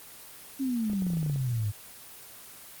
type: exponential sweep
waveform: sine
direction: down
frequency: 277.3 to 100 Hz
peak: -26 dBFS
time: 0.59-1.72 s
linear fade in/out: 20 ms
type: clicks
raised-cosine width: 2 ms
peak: -27 dBFS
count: 11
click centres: 0.899 / 0.933 / 1.022 / 1.067 / 1.103 / 1.135 / 1.171 / 1.23 / 1.263 / 1.298 / 1.36 s
effects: white hiss -47 dBFS RMS until 2.8 s + Opus 24 kbps